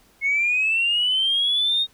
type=linear sweep; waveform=sine; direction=up; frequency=2168 to 3729 Hz; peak=-17 dBFS; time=0.21-1.87 s; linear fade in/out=50 ms; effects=tanh soft clip ceiling -13 dBFS + pink hiss -57 dBFS RMS until 1.93 s